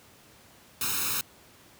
white noise with comb filter, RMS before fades -29 dBFS, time 0.81-1.21 s, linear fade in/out 2 ms, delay 0.76 ms, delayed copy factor +0.85, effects pink hiss -55 dBFS RMS until 1.79 s + high-pass 80 Hz 12 dB/octave

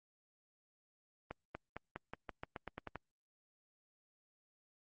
accelerating click train, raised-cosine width 0.5 ms, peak -27 dBFS, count 12, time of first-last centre 1.31-2.957 s, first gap 240 ms, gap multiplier 0.9, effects Opus 24 kbps

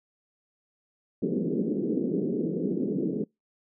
pink band-pass noise, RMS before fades -28 dBFS, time 1.22-3.24 s, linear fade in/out 5 ms, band 170 to 450 Hz, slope 48 dB/octave, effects noise-tail reverb RT60 0.2 s tail -26 dB re dry

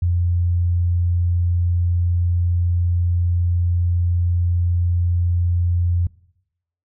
sine tone, 87.31 Hz, F2, in tune, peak -15 dBFS, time 0.02-6.07 s, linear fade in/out 5 ms, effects noise-tail reverb RT60 0.8 s tail -22 dB re dry

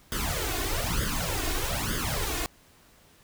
pink noise with flanger, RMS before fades -29 dBFS, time 0.12-2.46 s, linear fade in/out 0 ms, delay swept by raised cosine 0.6 to 2.8 ms, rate 1.1 Hz, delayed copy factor +0.85, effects pink hiss -58 dBFS RMS until 3.23 s

